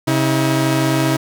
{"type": "tone pair together", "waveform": "sawtooth", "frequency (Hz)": [134.54, 320], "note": ["C3", "D#4"], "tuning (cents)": [49, 49], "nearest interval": "octave + minor third", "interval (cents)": 1500, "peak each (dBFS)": -13, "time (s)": [0.07, 1.17], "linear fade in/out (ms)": 10, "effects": []}